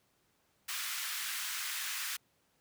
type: high-pass noise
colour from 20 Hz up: pink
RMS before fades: -38 dBFS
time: 0.68-2.17 s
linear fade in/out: 10 ms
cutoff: 1400 Hz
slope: 24 dB/octave
effects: pink hiss -73 dBFS RMS until 2.6 s + high-pass 80 Hz 12 dB/octave